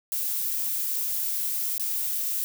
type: noise with dropouts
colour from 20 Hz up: violet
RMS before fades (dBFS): -28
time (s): 0.12-2.44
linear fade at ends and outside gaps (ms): 0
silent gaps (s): 1.78-1.797
effects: none